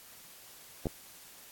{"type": "clicks", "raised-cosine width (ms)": 2, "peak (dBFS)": -19, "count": 2, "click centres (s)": [0.857, 0.869], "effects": ["white hiss -53 dBFS RMS until 1.51 s", "AAC 64 kbps"]}